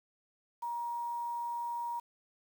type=tone with quantisation; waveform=sine; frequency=947 Hz; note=A#5; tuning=27 cents sharp; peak=-34 dBFS; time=0.62-2 s; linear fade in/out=10 ms; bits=9; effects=none